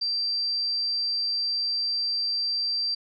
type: tone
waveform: sine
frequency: 4699 Hz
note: D8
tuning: in tune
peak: -24 dBFS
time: 0.01-2.95 s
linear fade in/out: 10 ms
effects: none